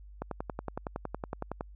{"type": "click train", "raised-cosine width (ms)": 1, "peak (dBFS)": -20, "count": 16, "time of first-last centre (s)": [0.22, 1.609], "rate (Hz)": 10.8, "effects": ["added 50 Hz sine -47 dBFS peak until 1.75 s"]}